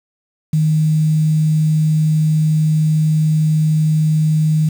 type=tone with quantisation; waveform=sine; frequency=155.56 Hz; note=D#3; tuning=in tune; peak=-11 dBFS; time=0.53-4.69 s; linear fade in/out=5 ms; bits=6; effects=none